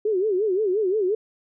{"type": "tone with vibrato", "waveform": "sine", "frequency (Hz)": 399.3, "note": "G4", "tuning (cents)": 32, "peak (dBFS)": -19, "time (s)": [0.05, 1.15], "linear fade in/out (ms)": 5, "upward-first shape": "sine", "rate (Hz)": 5.7, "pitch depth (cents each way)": 180, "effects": []}